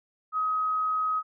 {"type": "tone", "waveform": "sine", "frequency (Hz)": 1265, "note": "D#6", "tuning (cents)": 28, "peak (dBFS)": -24, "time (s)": [0.32, 1.23], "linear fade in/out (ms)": 50, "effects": []}